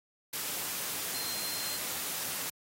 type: tone in noise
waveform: sine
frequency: 4161 Hz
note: C8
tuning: 10 cents flat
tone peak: -39 dBFS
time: 1.14-1.77 s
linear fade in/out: 5 ms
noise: white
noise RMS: -36 dBFS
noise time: 0.33-2.5 s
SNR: -6 dB
effects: high-pass 100 Hz 12 dB/octave + AAC 48 kbps